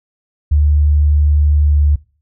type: tone with pitch glide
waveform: sine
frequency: 74 to 73.36 Hz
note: D2 to D2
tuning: +14 to -1 cents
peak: -8 dBFS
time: 0.51-1.96 s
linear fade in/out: 10 ms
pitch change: -15 cents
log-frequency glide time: 1.64-1.77 s
effects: noise-tail reverb RT60 0.4 s tail -22 dB re dry